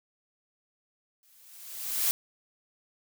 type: noise with exponential growth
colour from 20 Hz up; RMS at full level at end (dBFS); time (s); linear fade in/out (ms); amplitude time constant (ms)
blue; -24; 1.23-2.11; 0; 190
effects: none